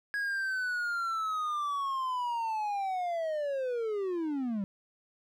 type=linear sweep; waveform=triangle; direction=down; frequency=1661.2 to 189.7 Hz; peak=-28 dBFS; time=0.14-4.64 s; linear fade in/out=0 ms; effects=none